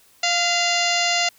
harmonic tone with a mistuned harmonic, 698.5 Hz, F5, in tune, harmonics 1 / 2 / 3 / 4 / 5 / 6 / 7 / 8 / 9 / 10, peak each -24 / -30 / -25 / -24 / -30 / -27 / -27 / -35 / -31 / -30 dBFS, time 0.23-1.29 s, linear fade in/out 5 ms, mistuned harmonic 3, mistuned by -42 cents, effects white hiss -55 dBFS RMS until 1.38 s

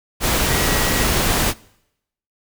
sine tone in noise, 1918 Hz, A#6, 49 cents sharp, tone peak -27 dBFS, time 0.47-1.08 s, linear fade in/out 50 ms, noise pink, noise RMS -18 dBFS, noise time 0.2-1.54 s, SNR -12 dB, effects noise-tail reverb RT60 0.8 s tail -23 dB re dry

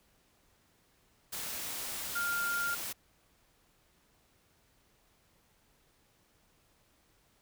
sine tone in noise, 1400 Hz, F6, 4 cents sharp, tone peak -31 dBFS, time 2.15-2.75 s, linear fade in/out 10 ms, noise white, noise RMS -39 dBFS, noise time 1.32-2.93 s, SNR +5 dB, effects pink hiss -69 dBFS RMS until 7.41 s

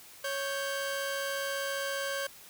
sawtooth tone pair together, 553.3 / 1565 Hz, C#5 / G6, -3 / -3 cents, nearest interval octave + tritone, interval 1800 cents, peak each -30 / -32 dBFS, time 0.24-2.27 s, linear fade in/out 5 ms, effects white hiss -52 dBFS RMS until 2.49 s

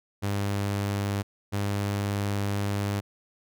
sawtooth tone pair in turn, 100.6 / 101 Hz, G2 / G#2, +45 / -48 cents, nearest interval unison, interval 7 cents, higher second, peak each -22 / -22 dBFS, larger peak neither, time 0.22-1.23 / 1.52-3.01 s, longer second, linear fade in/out 20 ms, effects none

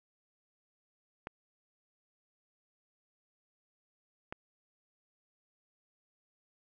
clicks, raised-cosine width 0.5 ms, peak -24 dBFS, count 2, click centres 1.271 / 4.325 s, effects none

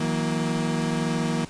35% pulse tone cluster, 161.3 / 182.8 / 235.2 Hz, E3 / F#3 / A#3, -37 / -21 / +16 cents, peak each -25 / -29 / -25 dBFS, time 0-1.45 s, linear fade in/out 5 ms, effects pink hiss -45 dBFS RMS until 1.49 s + resampled to 22050 Hz

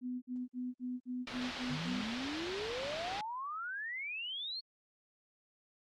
sine tone bursts, 249.9 Hz, B3, 21 cents sharp, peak -36 dBFS, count 8, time 0.01-2.047 s, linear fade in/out 50 ms, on 210 ms, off 51 ms
white low-pass noise, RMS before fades -43 dBFS, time 1.27-3.21 s, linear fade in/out 2 ms, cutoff 4200 Hz, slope 24 dB/octave
sine exponential sweep, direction up, 141.5 to 4389 Hz, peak -38 dBFS, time 1.69-4.61 s, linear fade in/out 20 ms
effects Opus 48 kbps

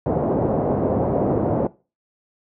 white low-pass noise, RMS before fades -20 dBFS, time 0.06-1.67 s, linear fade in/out 2 ms, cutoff 640 Hz, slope 24 dB/octave, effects noise-tail reverb RT60 0.3 s tail -19 dB re dry + high-pass 80 Hz 12 dB/octave

